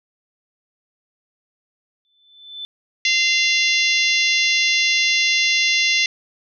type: tone with exponential growth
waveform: sine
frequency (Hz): 3520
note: A7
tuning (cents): 0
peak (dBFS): -26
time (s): 2.05-2.65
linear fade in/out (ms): 0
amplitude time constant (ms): 130
type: harmonic tone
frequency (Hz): 691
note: F5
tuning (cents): -19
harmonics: 3 / 4 / 5 / 6 / 7 / 8 / 9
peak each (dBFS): -19 / -21 / -23 / -25 / -26 / -27 / -28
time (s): 3.05-6.06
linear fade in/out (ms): 2
effects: none